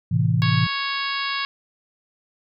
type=chord; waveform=sine; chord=A minor; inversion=none; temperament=equal with one note detuned; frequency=109.68 / 130.81 / 164.81 Hz; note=A2 / C3 / E3; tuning=-5 / 0 / 0 cents; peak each=-21 dBFS; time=0.11-0.67 s; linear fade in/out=10 ms
type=harmonic tone; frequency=554 Hz; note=C#5; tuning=1 cent flat; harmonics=2 / 3 / 4 / 5 / 6 / 7 / 8 / 9; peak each=-28 / -30 / -31 / -32 / -33 / -33 / -34 / -35 dBFS; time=0.42-1.45 s; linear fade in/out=0 ms
effects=none